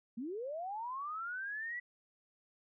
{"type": "linear sweep", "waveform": "sine", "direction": "up", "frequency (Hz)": [214.3, 1975.5], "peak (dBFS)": -38, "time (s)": [0.17, 1.8], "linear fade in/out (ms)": 10, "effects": []}